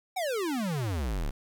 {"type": "exponential sweep", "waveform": "square", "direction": "down", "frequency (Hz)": [784, 31.67], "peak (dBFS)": -29, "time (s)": [0.16, 1.31], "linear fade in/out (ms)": 10, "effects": ["10-bit"]}